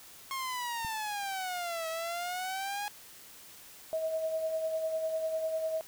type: exponential two-way sweep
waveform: sawtooth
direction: down then up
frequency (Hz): 1084 to 644 to 832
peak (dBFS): -30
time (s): 0.31-2.88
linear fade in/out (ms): 0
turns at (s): 1.88
type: click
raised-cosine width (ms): 5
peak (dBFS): -32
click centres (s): 0.848
type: tone with tremolo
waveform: sine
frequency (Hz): 640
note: D#5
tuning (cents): +49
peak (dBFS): -28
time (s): 3.93-5.81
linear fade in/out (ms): 0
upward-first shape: sine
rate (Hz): 10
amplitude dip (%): 45
effects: white hiss -52 dBFS RMS until 5.87 s